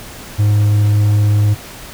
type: tone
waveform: triangle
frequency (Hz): 104.2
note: G#2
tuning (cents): +6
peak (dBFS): -7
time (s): 0.38-1.55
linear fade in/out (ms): 20
effects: pink hiss -33 dBFS RMS until 1.93 s